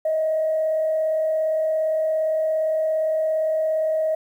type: tone with frequency modulation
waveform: sine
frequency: 631 Hz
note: D#5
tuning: 24 cents sharp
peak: -18 dBFS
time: 0.05-4.15 s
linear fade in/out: 5 ms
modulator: 37.4 Hz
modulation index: 0.28
effects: tanh soft clip ceiling -14 dBFS + 9-bit